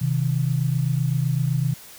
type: tone pair together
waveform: sine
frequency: 129.7 / 157.56 Hz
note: C3 / D#3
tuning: -15 / +22 cents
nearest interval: minor third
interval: 337 cents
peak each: -21 / -23 dBFS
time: 0.01-1.74 s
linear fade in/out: 10 ms
effects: white hiss -44 dBFS RMS until 1.98 s